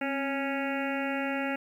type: harmonic tone with a mistuned harmonic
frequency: 276.7 Hz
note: C#4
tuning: 3 cents flat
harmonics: 1 / 2 / 3 / 5 / 6 / 7 / 8 / 9 / 10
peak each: -32 / -35 / -37 / -39 / -40 / -40 / -41 / -42 / -42 dBFS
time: 0.01-1.56 s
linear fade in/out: 5 ms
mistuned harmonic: 1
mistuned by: -53 cents
effects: 10-bit